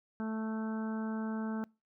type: harmonic tone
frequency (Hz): 220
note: A3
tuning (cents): 0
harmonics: 1 / 2 / 3 / 4 / 5 / 6 / 7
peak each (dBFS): -34 / -45 / -48 / -47 / -53 / -50 / -50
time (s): 0.2-1.64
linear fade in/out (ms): 0
effects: noise-tail reverb RT60 0.3 s tail -26 dB re dry